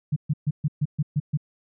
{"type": "tone bursts", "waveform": "sine", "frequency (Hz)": 148.5, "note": "D3", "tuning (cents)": 20, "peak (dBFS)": -19, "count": 8, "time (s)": [0.12, 1.374], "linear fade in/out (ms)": 10, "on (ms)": 43, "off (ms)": 130, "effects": []}